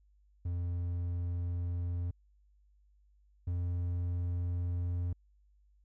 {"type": "tone pair in turn", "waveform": "triangle", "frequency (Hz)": [87.31, 87.77], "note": ["F2", "F2"], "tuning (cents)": [0, 9], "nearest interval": "unison", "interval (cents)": 9, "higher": "second", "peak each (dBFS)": [-30, -29], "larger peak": "second", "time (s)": [[0.45, 2.11], [3.47, 5.13]], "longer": "neither", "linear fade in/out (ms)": 5, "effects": ["added 50 Hz sine -63 dBFS peak until 5.84 s"]}